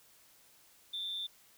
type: tone with amplitude modulation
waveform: sine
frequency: 3564 Hz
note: A7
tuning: 22 cents sharp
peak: -32 dBFS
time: 0.93-1.27 s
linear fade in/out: 10 ms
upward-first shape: sine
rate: 190 Hz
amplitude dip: 60%
effects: tanh soft clip ceiling -31 dBFS + white hiss -63 dBFS RMS until 1.57 s